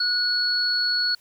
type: tone pair together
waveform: sine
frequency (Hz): 1461 / 4378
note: F#6 / C#8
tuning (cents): -22 / -22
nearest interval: octave + perfect fifth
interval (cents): 1900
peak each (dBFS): -26 / -21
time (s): 0-1.15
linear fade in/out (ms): 5
effects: white hiss -58 dBFS RMS until 1.2 s